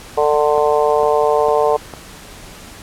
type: harmonic tone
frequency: 149 Hz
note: D3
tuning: 25 cents sharp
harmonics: 3 / 4 / 5 / 6 / 7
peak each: -15 / -17 / -19 / -21 / -22 dBFS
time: 0.17-1.77 s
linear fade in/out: 10 ms
type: click train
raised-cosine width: 1 ms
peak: -15 dBFS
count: 4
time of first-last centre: 0.58-1.937 s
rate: 2.21 Hz
effects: pink hiss -37 dBFS RMS until 2.82 s + low-pass 12000 Hz 12 dB/octave